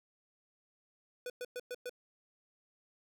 square tone bursts, 493.9 Hz, B4, in tune, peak -39 dBFS, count 5, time 1.26-1.895 s, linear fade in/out 2 ms, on 39 ms, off 110 ms, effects none

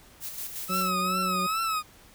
blue noise with tremolo, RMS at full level -35 dBFS, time 0.2-0.92 s, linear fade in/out 50 ms, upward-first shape square, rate 5.6 Hz, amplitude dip 45%
40% pulse tone with vibrato, 1287 Hz, E6, 42 cents flat, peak -25 dBFS, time 0.68-1.83 s, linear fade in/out 50 ms, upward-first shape triangle, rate 2.4 Hz, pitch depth 91 cents each way
harmonic tone, 184.9 Hz, F#3, 1 cent flat, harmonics 1 / 2 / 3, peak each -31 / -39 / -39 dBFS, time 0.69-1.47 s, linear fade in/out 10 ms
effects pink hiss -54 dBFS RMS until 2.14 s

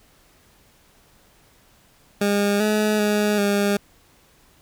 20% pulse tone with pitch steps, 203.1 / 212.7 / 208.9 / 202.5 Hz, G#3 / G#3 / G#3 / G#3, -38 / +42 / +10 / -43 cents, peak -13 dBFS, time 2.21-3.77 s, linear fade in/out 5 ms, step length 390 ms, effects pink hiss -56 dBFS RMS until 4.61 s

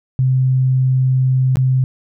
sine tone with dropouts, 130 Hz, C3, 11 cents flat, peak -11 dBFS, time 0.19-1.84 s, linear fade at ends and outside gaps 0 ms, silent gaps 1.557-1.57 s, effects none

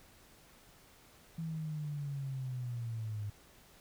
sine linear sweep, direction down, 164.81 to 102 Hz, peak -36 dBFS, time 1.38-3.3 s, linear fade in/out 5 ms, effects pink hiss -61 dBFS RMS until 3.8 s

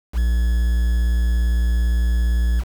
triangle tone with quantisation, 58.8 Hz, A#1, 16 cents sharp, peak -13 dBFS, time 0.13-2.64 s, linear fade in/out 50 ms, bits 6, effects none

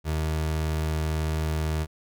30% pulse tone, 78.2 Hz, D#2, 9 cents sharp, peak -22 dBFS, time 0.04-1.87 s, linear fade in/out 50 ms, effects none

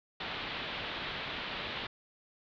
white low-pass noise, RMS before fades -39 dBFS, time 0.2-1.87 s, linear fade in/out 5 ms, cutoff 3900 Hz, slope 48 dB/octave, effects none

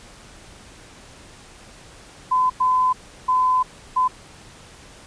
sine tone bursts at uneven times, 1016 Hz, B5, 49 cents sharp, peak -15 dBFS, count 4, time 2.31-2.5 / 2.6-2.93 / 3.28-3.63 / 3.96-4.08 s, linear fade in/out 10 ms, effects pink hiss -45 dBFS RMS until 5.06 s + resampled to 22050 Hz

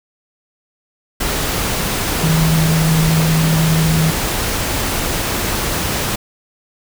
sine tone in noise, 160.1 Hz, D#3, 50 cents sharp, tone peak -12 dBFS, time 2.23-4.11 s, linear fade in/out 10 ms, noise pink, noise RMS -19 dBFS, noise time 1.2-6.16 s, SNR +4 dB, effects none

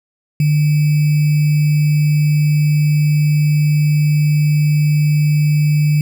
sine tone with sample-and-hold, 150 Hz, D3, 37 cents sharp, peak -10 dBFS, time 0.4-6.01 s, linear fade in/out 2 ms, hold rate 2450 Hz, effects none

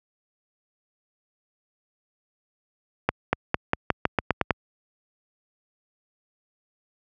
accelerating click train, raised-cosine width 0.5 ms, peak -4 dBFS, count 10, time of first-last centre 3.09-4.507 s, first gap 240 ms, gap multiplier 0.89, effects high-pass 60 Hz 12 dB/octave

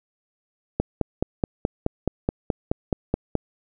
click train, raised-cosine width 2 ms, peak -7 dBFS, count 13, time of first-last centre 0.8-3.353 s, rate 4.7 Hz, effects none

